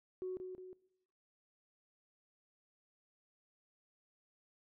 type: tone with echo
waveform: sine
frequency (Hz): 370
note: F#4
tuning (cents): 0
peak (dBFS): -37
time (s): 0.22-0.37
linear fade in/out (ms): 0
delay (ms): 180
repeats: 2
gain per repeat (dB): -5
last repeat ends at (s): 0.73
effects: noise-tail reverb RT60 0.9 s tail -23 dB re dry + tanh soft clip ceiling -33 dBFS